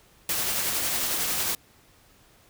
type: noise with tremolo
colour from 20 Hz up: white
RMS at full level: -26 dBFS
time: 0.29-1.55 s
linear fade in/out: 2 ms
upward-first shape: sine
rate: 11 Hz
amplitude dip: 25%
effects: pink hiss -58 dBFS RMS until 2.49 s